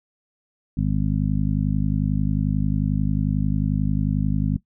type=harmonic tone; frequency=51.2 Hz; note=G#1; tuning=24 cents flat; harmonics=1 / 2 / 3 / 4 / 5; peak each=-25 / -27 / -23 / -26 / -28 dBFS; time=0.77-4.57 s; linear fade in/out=5 ms; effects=noise-tail reverb RT60 0.1 s tail -17 dB re dry